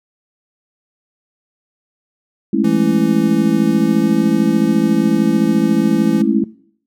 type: chord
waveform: sine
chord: A major seventh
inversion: third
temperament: just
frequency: 206.2 / 220 / 275 / 330 Hz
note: G#3 / A3 / C#4 / E4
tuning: -12 / 0 / -14 / +2 cents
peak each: -17 dBFS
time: 2.53-6.44 s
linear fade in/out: 5 ms
type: tone with pitch glide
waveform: square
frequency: 167.3 to 169.73 Hz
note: E3 to F3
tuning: +26 to -49 cents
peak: -21 dBFS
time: 2.64-6.22 s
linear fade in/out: 5 ms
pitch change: +25 cents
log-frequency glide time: 3.62-4.2 s
effects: noise-tail reverb RT60 0.6 s tail -20 dB re dry + MP3 96 kbps